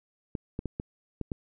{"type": "clicks", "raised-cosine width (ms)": 3, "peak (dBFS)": -19, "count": 6, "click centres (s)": [0.352, 0.591, 0.657, 0.799, 1.213, 1.318], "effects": []}